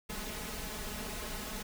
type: noise with comb filter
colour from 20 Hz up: pink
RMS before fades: -40 dBFS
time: 0.09-1.63 s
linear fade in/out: 10 ms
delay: 4.7 ms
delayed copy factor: +0.75
effects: none